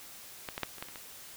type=clicks; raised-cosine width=0.3 ms; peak=-20 / -19 / -14 / -29 / -21 / -30 / -27 dBFS; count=7; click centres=0.488 / 0.579 / 0.633 / 0.783 / 0.825 / 0.886 / 0.958 s; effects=white hiss -49 dBFS RMS until 1.36 s